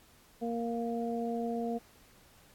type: harmonic tone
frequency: 233.1 Hz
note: A#3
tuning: in tune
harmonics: 1 / 2 / 3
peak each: -34 / -36 / -38 dBFS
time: 0.41-1.79 s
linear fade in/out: 20 ms
effects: pink hiss -61 dBFS RMS until 2.54 s + AAC 64 kbps